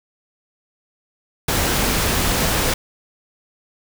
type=noise; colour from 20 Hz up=pink; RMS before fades=-19 dBFS; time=1.48-2.74 s; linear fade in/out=5 ms; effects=none